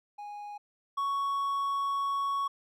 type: tone pair in turn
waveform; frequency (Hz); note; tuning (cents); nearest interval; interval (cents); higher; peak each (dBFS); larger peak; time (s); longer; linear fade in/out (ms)
triangle; 826 / 1113.1; G#5 / C#6; -10 / +7; perfect fourth; 517; second; -37 / -26; second; 0.18-0.58 / 0.97-2.48; second; 10
effects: none